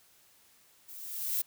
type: noise with level ramp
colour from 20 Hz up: violet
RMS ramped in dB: -48 to -29 dBFS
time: 0.88-1.42 s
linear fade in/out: 10 ms
effects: white hiss -63 dBFS RMS until 1.46 s